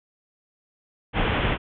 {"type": "low-pass noise", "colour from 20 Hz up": "pink", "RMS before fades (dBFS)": -23, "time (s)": [1.13, 1.58], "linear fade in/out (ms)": 50, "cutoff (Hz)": 3400, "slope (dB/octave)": 96, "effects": []}